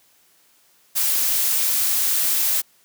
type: noise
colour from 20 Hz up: blue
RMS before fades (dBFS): -20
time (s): 0.95-2.62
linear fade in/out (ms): 20
effects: white hiss -58 dBFS RMS until 2.84 s + high-pass 100 Hz 12 dB/octave